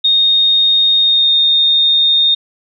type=tone with pitch glide; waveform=sine; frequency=3700 to 3674 Hz; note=A#7 to A#7; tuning=-14 to -26 cents; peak=-8 dBFS; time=0.04-2.35 s; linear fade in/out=10 ms; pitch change=-12 cents; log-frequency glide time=1-1.33 s; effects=none